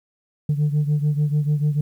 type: beating tone pair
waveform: sine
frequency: 147.2 / 154 Hz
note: D3 / D#3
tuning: +4 / -17 cents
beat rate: 6.8 Hz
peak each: -17 / -21 dBFS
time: 0.49-1.81 s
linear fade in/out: 5 ms
effects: tanh soft clip ceiling -14 dBFS + 9-bit